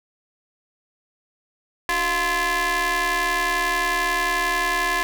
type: ring-modulated tone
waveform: sawtooth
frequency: 336.1 Hz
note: E4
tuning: 34 cents sharp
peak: -13 dBFS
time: 1.89-5.03 s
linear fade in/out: 0 ms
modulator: 1380 Hz
effects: none